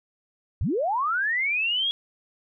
sine linear sweep, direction up, 54.9 to 3356 Hz, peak -22 dBFS, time 0.61-1.91 s, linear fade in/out 0 ms, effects none

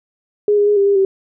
sine tone with pitch steps, 415 / 409.8 / 414.7 / 397.8 / 401.5 / 386.5 Hz, G#4 / G#4 / G#4 / G4 / G4 / G4, -1 / -23 / -3 / +25 / +41 / -24 cents, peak -10 dBFS, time 0.48-1.05 s, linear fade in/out 2 ms, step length 95 ms, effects none

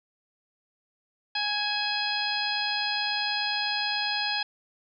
harmonic tone with a mistuned harmonic, 830.6 Hz, G#5, in tune, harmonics 1 / 2 / 3 / 4 / 5 / 6, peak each -33 / -33 / -33 / -33 / -33 / -33 dBFS, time 1.35-4.43 s, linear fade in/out 5 ms, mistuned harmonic 3, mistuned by +42 cents, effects none

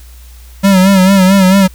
square tone with vibrato, 191.1 Hz, G3, 44 cents flat, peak -5 dBFS, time 0.63-1.68 s, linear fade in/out 20 ms, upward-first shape sine, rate 4.5 Hz, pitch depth 68 cents each way, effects added 60 Hz sine -32 dBFS peak until 1.74 s + white hiss -43 dBFS RMS until 1.74 s

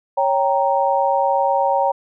sine chord, G diminished, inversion second, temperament equal, 554.4 / 784 / 932.3 Hz, Db5 / G5 / Bb5, 0 / 0 / 0 cents, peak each -19 dBFS, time 0.17-1.92 s, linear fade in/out 10 ms, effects none

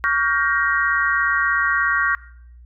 sine chord, G half-diminished seventh, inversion second, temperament just, 1128.9 / 1411.2 / 1568 / 1881.6 Hz, Db6 / F6 / G6 / Bb6, +31 / +18 / 0 / +16 cents, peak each -22 dBFS, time 0.04-2.15 s, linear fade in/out 0 ms, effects noise-tail reverb RT60 0.6 s tail -19 dB re dry + added 60 Hz sine -41 dBFS peak until 2.65 s

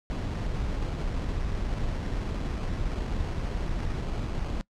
brown noise with sample-and-hold, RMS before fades -30 dBFS, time 0.1-4.61 s, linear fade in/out 0 ms, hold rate 3675 Hz, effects noise-tail reverb RT60 0.1 s tail -23 dB re dry + low-pass 6000 Hz 12 dB/octave

